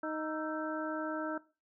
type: harmonic tone with a mistuned harmonic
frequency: 311.3 Hz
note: D#4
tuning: 1 cent sharp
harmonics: 1 / 2 / 3 / 4 / 5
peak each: -38 / -39 / -44 / -41 / -44 dBFS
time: 0.03-1.38 s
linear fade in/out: 5 ms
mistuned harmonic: 4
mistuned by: +110 cents
effects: noise-tail reverb RT60 0.3 s tail -18 dB re dry